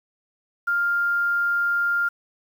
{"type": "tone with quantisation", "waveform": "sine", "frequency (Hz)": 1400, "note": "F6", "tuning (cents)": 4, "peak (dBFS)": -19, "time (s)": [0.67, 2.09], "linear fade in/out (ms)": 10, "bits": 8, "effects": []}